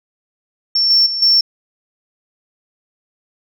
sine tone with level steps, 5430 Hz, F8, 50 cents flat, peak -11 / -7 / -18 / -7 dBFS, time 0.75-1.41 s, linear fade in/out 5 ms, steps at 0.9 / 1.06 / 1.22 s, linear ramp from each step 5 ms, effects tanh soft clip ceiling -5 dBFS

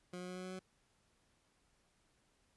20% pulse tone with pitch steps, 179.5 / 180.85 / 182.22 / 183.59 / 184.97 / 186.37 Hz, F3 / F#3 / F#3 / F#3 / F#3 / F#3, +48 / -39 / -26 / -13 / 0 / +13 cents, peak -39 dBFS, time 0.13-0.592 s, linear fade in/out 5 ms, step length 77 ms, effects pink hiss -75 dBFS RMS until 2.56 s + resampled to 24000 Hz

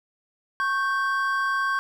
triangle tone pair together, 1100 / 1561.9 Hz, C#6 / G6, -14 / -7 cents, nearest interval tritone, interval 607 cents, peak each -23 dBFS, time 0.6-1.79 s, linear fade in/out 0 ms, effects none

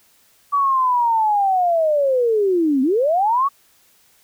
sine linear two-way sweep, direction down then up, 1149 to 252.4 to 1149 Hz, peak -14 dBFS, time 0.52-3.49 s, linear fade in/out 20 ms, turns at 2.82 s, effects white hiss -56 dBFS RMS until 4.23 s

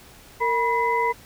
sine tone cluster, 460.3 / 975 / 2035 Hz, A#4 / B5 / C7, -22 / -23 / -49 cents, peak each -25 / -21 / -27 dBFS, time 0.4-1.13 s, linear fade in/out 20 ms, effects pink hiss -48 dBFS RMS until 1.25 s

